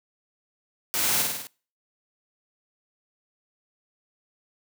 white noise with echo, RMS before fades -26 dBFS, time 0.94-1.22 s, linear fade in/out 0 ms, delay 50 ms, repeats 5, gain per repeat -3 dB, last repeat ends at 1.47 s, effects noise-tail reverb RT60 0.4 s tail -24 dB re dry + high-pass 100 Hz 12 dB/octave

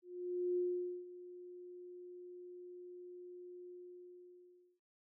sine tone with ADSR envelope, 357.3 Hz, F4, 40 cents sharp, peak -32 dBFS, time 0.02-4.8 s, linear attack 550 ms, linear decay 480 ms, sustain -17 dB, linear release 1100 ms, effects none

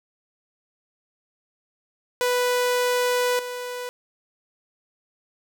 sawtooth tone with level steps, 493.9 Hz, B4, in tune, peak -16 / -26 dBFS, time 2.21-3.89 s, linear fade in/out 0 ms, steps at 3.39 s, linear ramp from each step 2 ms, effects none

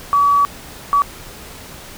sine tone bursts at uneven times, 1140 Hz, C#6, 48 cents sharp, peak -10 dBFS, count 2, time 0.13-0.45 / 0.93-1.02 s, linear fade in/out 0 ms, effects pink hiss -36 dBFS RMS until 1.97 s

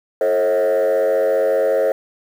sine tone with frequency modulation, 537 Hz, C5, 45 cents sharp, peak -11 dBFS, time 0.21-1.92 s, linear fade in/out 2 ms, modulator 94.9 Hz, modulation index 1.1, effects tanh soft clip ceiling -13 dBFS + 7-bit

